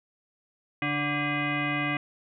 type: tone with frequency modulation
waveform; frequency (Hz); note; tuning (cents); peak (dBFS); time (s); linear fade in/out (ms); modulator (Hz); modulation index
sine; 1168; D6; -10; -25; 0.82-1.97; 2; 437; 3.2
effects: none